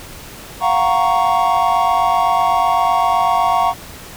triangle chord, Gb major seventh, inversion third, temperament equal with one note detuned, 698.5 / 746.4 / 932.3 / 1108.7 Hz, F5 / Gb5 / Bb5 / Db6, 0 / +15 / 0 / 0 cents, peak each -16 dBFS, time 0.6-3.74 s, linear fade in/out 50 ms, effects pink hiss -35 dBFS RMS until 4.16 s

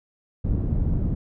pink low-pass noise, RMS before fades -23 dBFS, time 0.44-1.15 s, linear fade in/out 10 ms, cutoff 200 Hz, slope 12 dB/octave, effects none

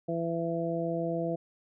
harmonic tone, 167.3 Hz, E3, 26 cents sharp, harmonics 1 / 2 / 3 / 4, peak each -34 / -34 / -34 / -34 dBFS, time 0.08-1.36 s, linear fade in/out 10 ms, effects none

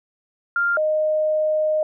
sine tone pair in turn, 1396.9 / 617.8 Hz, F6 / D#5, 0 / -12 cents, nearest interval octave + major second, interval 1412 cents, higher first, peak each -17 dBFS, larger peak neither, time 0.56-0.77 / 0.77-1.83 s, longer second, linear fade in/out 2 ms, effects none

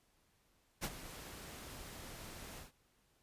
pink noise with ADSR envelope, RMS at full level -37 dBFS, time 0.81-2.72 s, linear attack 31 ms, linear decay 48 ms, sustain -13 dB, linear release 140 ms, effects pink hiss -74 dBFS RMS until 3.22 s + resampled to 32000 Hz

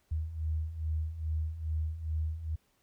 sine beating tone pair, 77.1 / 79.5 Hz, D#2 / D#2, -15 / +38 cents, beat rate 2.4 Hz, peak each -37 / -32 dBFS, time 0.11-2.56 s, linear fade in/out 10 ms, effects pink hiss -72 dBFS RMS until 2.82 s

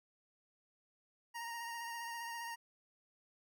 25% pulse tone with vibrato, 933 Hz, A#5, 1 cent sharp, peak -38 dBFS, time 1.34-2.56 s, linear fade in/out 20 ms, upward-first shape sine, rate 15 Hz, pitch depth 23 cents each way, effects none

